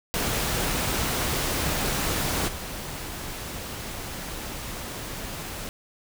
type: noise with level steps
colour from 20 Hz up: pink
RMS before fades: -26 / -35 dBFS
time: 0.14-5.69 s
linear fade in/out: 0 ms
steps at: 2.47 s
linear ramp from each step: 20 ms
effects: none